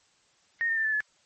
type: tone with pitch steps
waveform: sine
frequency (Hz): 1852 / 1817 / 1782.7 / 1749.1 / 1716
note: A#6 / A#6 / A6 / A6 / A6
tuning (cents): -12 / -45 / +22 / -11 / -44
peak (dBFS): -24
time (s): 0.61-1.005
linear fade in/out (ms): 0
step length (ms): 79
effects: white hiss -65 dBFS RMS until 1.25 s + MP3 32 kbps